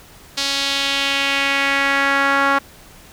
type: tone with band-pass filter sweep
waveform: sawtooth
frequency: 277.2 Hz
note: C#4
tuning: in tune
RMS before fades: -18 dBFS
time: 0.37-2.59 s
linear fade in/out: 10 ms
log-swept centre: 4500 to 1300 Hz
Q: 2
effects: pink hiss -44 dBFS RMS until 3.12 s